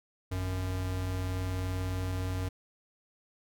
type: tone pair together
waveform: square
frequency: 51.91 / 92.5 Hz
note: G#1 / F#2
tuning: 0 / 0 cents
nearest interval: minor seventh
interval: 1000 cents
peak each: -40 / -32 dBFS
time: 0.31-2.49 s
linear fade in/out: 10 ms
effects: none